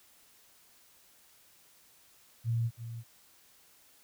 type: tone with echo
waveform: sine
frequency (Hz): 116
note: A#2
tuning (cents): -8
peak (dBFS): -27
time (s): 2.44-2.71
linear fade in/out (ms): 50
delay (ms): 330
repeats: 1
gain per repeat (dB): -11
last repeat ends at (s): 3.04
effects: white hiss -62 dBFS RMS until 4.03 s